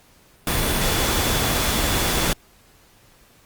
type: tone in noise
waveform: sine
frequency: 3443 Hz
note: A7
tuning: 38 cents flat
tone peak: -32 dBFS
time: 0.47-2.33 s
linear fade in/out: 2 ms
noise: pink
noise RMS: -21 dBFS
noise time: 0.47-2.33 s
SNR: -14 dB
effects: pink hiss -54 dBFS RMS until 3.45 s + Opus 48 kbps